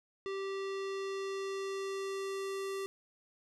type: tone with low-pass filter sweep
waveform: square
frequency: 390 Hz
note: G4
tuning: 9 cents flat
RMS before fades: -38 dBFS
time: 0.26-2.86 s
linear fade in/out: 0 ms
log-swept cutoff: 4000 to 11000 Hz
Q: 0.9
effects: none